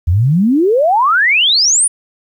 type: exponential sweep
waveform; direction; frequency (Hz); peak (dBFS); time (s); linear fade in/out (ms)
sine; up; 78.7 to 10010; -8; 0.07-1.88; 10
effects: 8-bit